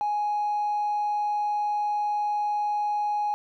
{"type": "tone with hard clipping", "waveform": "sine", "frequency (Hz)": 833, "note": "G#5", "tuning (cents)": 5, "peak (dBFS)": -24, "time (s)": [0.01, 3.34], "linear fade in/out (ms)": 0, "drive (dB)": 1, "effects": []}